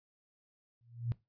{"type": "tone with exponential growth", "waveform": "sine", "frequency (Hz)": 118, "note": "A#2", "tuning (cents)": 22, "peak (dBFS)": -28, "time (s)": [0.81, 1.12], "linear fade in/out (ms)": 0, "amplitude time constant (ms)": 66, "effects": ["noise-tail reverb RT60 0.2 s tail -18 dB re dry", "resampled to 11025 Hz"]}